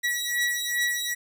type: beating tone pair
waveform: sawtooth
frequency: 1930 / 1932.5 Hz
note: B6 / B6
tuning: -40 / -38 cents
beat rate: 2.5 Hz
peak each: -24 dBFS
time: 0.03-1.15 s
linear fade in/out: 20 ms
effects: none